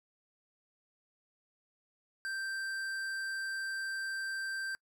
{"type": "tone with tanh clipping", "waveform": "sine", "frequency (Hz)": 1568, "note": "G6", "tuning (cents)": 0, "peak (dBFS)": -37, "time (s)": [2.25, 4.75], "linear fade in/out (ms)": 0, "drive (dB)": 14, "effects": ["noise-tail reverb RT60 0.1 s tail -25 dB re dry"]}